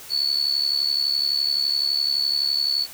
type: tone with amplitude modulation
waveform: sine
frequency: 4435 Hz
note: C#8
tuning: in tune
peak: -16 dBFS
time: 0.09-2.87 s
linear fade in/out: 50 ms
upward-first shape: sine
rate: 71.8 Hz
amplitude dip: 75%
effects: white hiss -41 dBFS RMS until 2.93 s